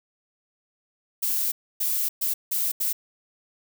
violet noise bursts at uneven times, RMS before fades -25 dBFS, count 5, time 1.22-1.52 / 1.8-2.09 / 2.21-2.34 / 2.51-2.72 / 2.8-2.93 s, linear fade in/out 10 ms, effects none

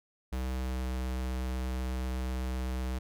square tone with pitch glide, 64.3 to 63.71 Hz, C2 to C2, -30 to -45 cents, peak -32 dBFS, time 0.32-2.99 s, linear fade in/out 10 ms, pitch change -15 cents, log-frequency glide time 0.61-0.84 s, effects none

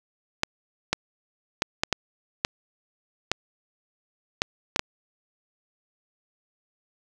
clicks, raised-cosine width 0.2 ms, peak -4 dBFS, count 10, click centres 0.434 / 0.93 / 1.621 / 1.835 / 1.927 / 2.449 / 3.316 / 4.419 / 4.761 / 4.794 s, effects none

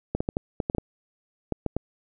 clicks, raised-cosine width 2 ms, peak -12 dBFS, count 11, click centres 0.15 / 0.205 / 0.289 / 0.369 / 0.602 / 0.699 / 0.749 / 0.783 / 1.523 / 1.663 / 1.766 s, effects none

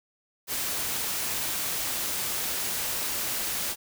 white noise, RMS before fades -30 dBFS, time 0.47-3.76 s, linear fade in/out 50 ms, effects none

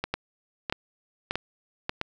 two click trains, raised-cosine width 0.3 ms, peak -12 / -11 dBFS, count 4 / 4, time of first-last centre 0.04-2.014 / 0.14-1.894 s, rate 1.52 / 1.71 Hz, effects none

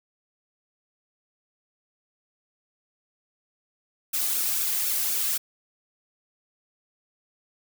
blue noise with flanger, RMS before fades -26 dBFS, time 4.13-5.38 s, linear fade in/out 10 ms, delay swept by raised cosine 0.98 to 2.18 ms, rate 4 Hz, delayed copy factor -0.65, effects none

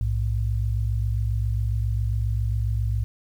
sine tone pair together, 60.6 / 107.98 Hz, B1 / A2, -32 / -32 cents, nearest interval minor seventh, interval 1000 cents, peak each -24 dBFS, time 0.01-3.04 s, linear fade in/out 0 ms, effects 9-bit

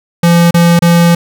square tone with dropouts, 170.9 Hz, F3, 37 cents flat, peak -5 dBFS, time 0.23-1.15 s, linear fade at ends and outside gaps 5 ms, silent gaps 0.509-0.542 / 0.792-0.821 s, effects none

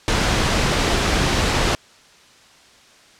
pink noise, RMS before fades -18 dBFS, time 0.08-1.75 s, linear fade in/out 0 ms, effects white hiss -49 dBFS RMS until 3.19 s + low-pass 6000 Hz 12 dB/octave

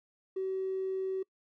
triangle tone, 380 Hz, F#4, 46 cents sharp, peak -27 dBFS, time 0.36-1.23 s, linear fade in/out 10 ms, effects noise-tail reverb RT60 0.1 s tail -26 dB re dry + tanh soft clip ceiling -29 dBFS

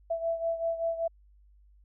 sine beating tone pair, 663 / 668.2 Hz, E5 / E5, +10 / +23 cents, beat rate 5.2 Hz, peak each -29 / -34 dBFS, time 0.1-1.08 s, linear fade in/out 10 ms, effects added 50 Hz sine -56 dBFS peak until 1.84 s

